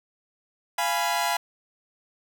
sawtooth chord, F diminished, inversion none, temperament equal with one note detuned, 692 / 830.6 / 987.8 Hz, F5 / Ab5 / Cb6, -16 / 0 / 0 cents, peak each -24 dBFS, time 0.78-1.37 s, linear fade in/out 5 ms, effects none

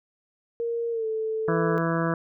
sine tone with pitch glide, 466.2 to 440 Hz, A#4 to A4, 0 to 0 cents, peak -25 dBFS, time 0.6-1.78 s, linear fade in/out 0 ms, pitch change -100 cents, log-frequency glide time 0.91-1.06 s
harmonic tone, 165.8 Hz, E3, 10 cents sharp, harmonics 1 / 2 / 3 / 4 / 6 / 7 / 8 / 9 / 10, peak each -26 / -29 / -31 / -32 / -34 / -34 / -35 / -36 / -36 dBFS, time 1.48-2.14 s, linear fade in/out 2 ms
effects none

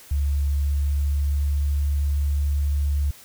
sine tone with pitch glide, 71.1 to 71.8 Hz, C#2 to D2, +45 to -39 cents, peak -19 dBFS, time 0.11-3.11 s, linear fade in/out 5 ms, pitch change +16 cents, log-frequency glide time 0.42-1.82 s, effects white hiss -47 dBFS RMS until 3.24 s

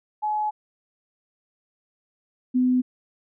sine tone pair in turn, 849 / 252.4 Hz, G#5 / B3, +38 / +38 cents, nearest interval octave + major sixth, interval 2100 cents, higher first, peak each -22 / -17 dBFS, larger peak second, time 0.22-0.51 / 2.54-2.82 s, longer first, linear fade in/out 20 ms, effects none

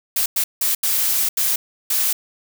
blue noise bursts at uneven times, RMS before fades -19 dBFS, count 6, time 0.16-0.26 / 0.36-0.44 / 0.61-0.75 / 0.83-1.29 / 1.37-1.56 / 1.9-2.13 s, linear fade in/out 5 ms, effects none

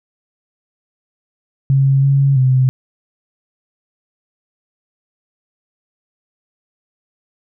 sine tone with pitch steps, 136.1 / 138.2 / 129.7 Hz, C#3 / C#3 / C3, -31 / -5 / -15 cents, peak -9 dBFS, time 1.7-2.69 s, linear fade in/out 0 ms, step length 330 ms, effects none

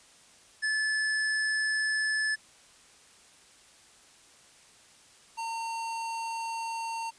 square tone pair in turn, 1733 / 911.4 Hz, A6 / A#5, -27 / -39 cents, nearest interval major seventh, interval 1112 cents, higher first, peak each -27 / -33 dBFS, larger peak first, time 0.62-2.36 / 5.37-7.11 s, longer neither, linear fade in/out 20 ms, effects white hiss -57 dBFS RMS until 7.18 s + resampled to 22050 Hz

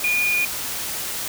sine tone in noise, 2437 Hz, D#7, 37 cents flat, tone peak -18 dBFS, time 0.04-0.45 s, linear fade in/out 2 ms, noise white, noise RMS -28 dBFS, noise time 0-1.28 s, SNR +7 dB, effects none

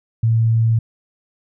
sine tone, 113.5 Hz, A#2, 46 cents flat, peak -12 dBFS, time 0.23-0.79 s, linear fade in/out 5 ms, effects none

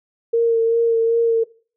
sine tone with vibrato, 459.5 Hz, A#4, 25 cents flat, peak -13 dBFS, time 0.33-1.44 s, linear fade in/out 10 ms, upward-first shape sine, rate 2.6 Hz, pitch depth 20 cents each way, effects noise-tail reverb RT60 0.4 s tail -20 dB re dry

